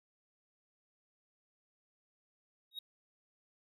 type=tone with exponential growth; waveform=triangle; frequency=3778 Hz; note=A#7; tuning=22 cents sharp; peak=-35 dBFS; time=2.71-2.79 s; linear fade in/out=5 ms; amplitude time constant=17 ms; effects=none